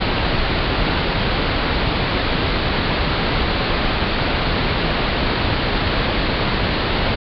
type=low-pass noise; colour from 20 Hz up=pink; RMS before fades=-19 dBFS; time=0-7.16 s; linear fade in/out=20 ms; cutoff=4600 Hz; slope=96 dB/octave; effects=none